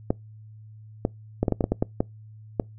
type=clicks; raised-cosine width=2 ms; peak=-8 dBFS; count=11; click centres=0.105 / 1.051 / 1.43 / 1.482 / 1.523 / 1.608 / 1.641 / 1.72 / 1.825 / 2.005 / 2.598 s; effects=noise-tail reverb RT60 0.2 s tail -25 dB re dry + added 108 Hz sine -43 dBFS peak until 2.78 s